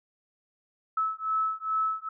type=beating tone pair; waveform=sine; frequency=1300 / 1302.4 Hz; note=E6 / E6; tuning=-24 / -21 cents; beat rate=2.4 Hz; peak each=-29 dBFS; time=0.97-2.09 s; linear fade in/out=5 ms; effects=none